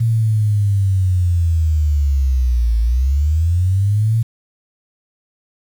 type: linear two-way sweep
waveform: sine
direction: down then up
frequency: 115.8 to 55 to 115.8 Hz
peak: -12 dBFS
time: 0-4.23 s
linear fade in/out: 10 ms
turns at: 2.79 s
effects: 7-bit